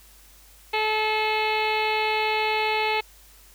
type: harmonic tone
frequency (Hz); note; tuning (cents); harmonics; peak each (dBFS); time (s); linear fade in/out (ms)
432.6; A4; -29; 1 / 2 / 3 / 4 / 5 / 6 / 7 / 8 / 9 / 10; -28 / -25 / -37 / -38 / -29 / -29 / -36 / -38 / -38 / -37; 0.73-3.01; 10
effects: added 50 Hz sine -53 dBFS peak until 3.54 s + white hiss -53 dBFS RMS until 3.54 s